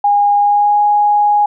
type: tone with pitch glide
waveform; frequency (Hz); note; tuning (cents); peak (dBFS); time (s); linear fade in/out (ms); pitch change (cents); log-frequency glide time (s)
sine; 817 to 828.4; G#5 to G#5; -29 to -5; -8; 0.04-1.46; 5; +24; 0.37-0.8
effects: none